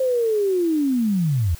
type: linear sweep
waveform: sine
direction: down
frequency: 530 to 74.7 Hz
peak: -17 dBFS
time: 0-1.55 s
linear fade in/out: 5 ms
effects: white hiss -44 dBFS RMS until 1.59 s